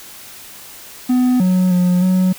triangle tone with pitch steps, 251 / 183.9 / 179.5 / 185.1 Hz, B3 / F#3 / F3 / F#3, +28 / -10 / +48 / +1 cents, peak -9 dBFS, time 1.09-2.33 s, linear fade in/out 10 ms, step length 310 ms, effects white hiss -37 dBFS RMS until 2.38 s

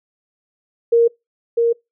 sine tone with echo, 466.2 Hz, A#4, in tune, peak -9 dBFS, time 0.92-1.08 s, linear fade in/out 10 ms, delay 650 ms, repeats 1, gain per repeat -3 dB, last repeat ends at 1.73 s, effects noise-tail reverb RT60 0.2 s tail -25 dB re dry

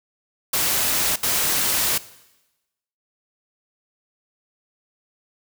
white noise bursts at uneven times, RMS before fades -21 dBFS, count 2, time 0.53-1.16 / 1.23-1.98 s, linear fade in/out 5 ms, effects noise-tail reverb RT60 1.0 s tail -18 dB re dry

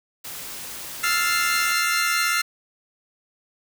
white noise, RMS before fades -35 dBFS, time 0.24-1.73 s, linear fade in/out 10 ms
sawtooth chord, F major seventh, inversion third, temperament equal, 1318.5 / 1396.9 / 1760 / 2093 Hz, E6 / F6 / A6 / C7, 0 / 0 / 0 / 0 cents, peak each -23 / -20 / -26 / -21 dBFS, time 1.03-2.42 s, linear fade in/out 10 ms
effects none

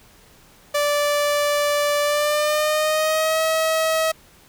sawtooth tone with pitch glide, 584 to 640.5 Hz, D5 to E5, -10 to -50 cents, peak -14 dBFS, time 0.74-4.12 s, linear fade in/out 10 ms, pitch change +160 cents, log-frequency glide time 2.02-3.41 s, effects pink hiss -51 dBFS RMS until 4.48 s

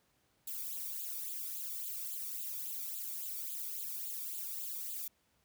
violet noise with flanger, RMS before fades -41 dBFS, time 0.47-5.08 s, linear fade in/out 5 ms, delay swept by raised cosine 0.26 to 0.89 ms, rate 3.6 Hz, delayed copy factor +0.85, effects pink hiss -74 dBFS RMS until 5.44 s + high-pass 60 Hz 12 dB/octave

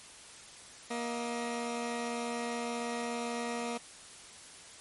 15% pulse tone pair together, 236.6 / 631.6 Hz, A#3 / D#5, +26 / +26 cents, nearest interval octave + perfect fourth, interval 1700 cents, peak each -28 / -36 dBFS, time 0.9-3.78 s, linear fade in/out 10 ms, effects white hiss -51 dBFS RMS until 4.8 s + MP3 48 kbps

